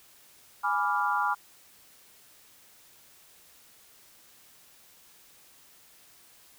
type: chord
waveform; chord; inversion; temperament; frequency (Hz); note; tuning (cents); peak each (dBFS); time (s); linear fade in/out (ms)
sine; G# diminished seventh; none; equal; 830.6 / 987.8 / 1174.7 / 1396.9; G#5 / B5 / D6 / F6; 0 / 0 / 0 / 0; -30; 0.63-1.35; 20
effects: white hiss -57 dBFS RMS until 6.58 s